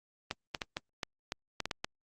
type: clicks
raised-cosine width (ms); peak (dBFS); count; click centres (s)
0.2; -16; 10; 0.311 / 0.548 / 0.618 / 0.769 / 1.032 / 1.321 / 1.603 / 1.656 / 1.712 / 1.845
effects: Opus 32 kbps